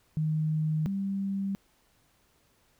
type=tone pair in turn; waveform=sine; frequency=155.56 / 195.99 Hz; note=D#3 / G3; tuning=0 / 0 cents; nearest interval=major third; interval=400 cents; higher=second; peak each=-25 / -28 dBFS; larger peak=first; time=0.17-0.86 / 0.86-1.55 s; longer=neither; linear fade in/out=0 ms; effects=pink hiss -67 dBFS RMS until 2.79 s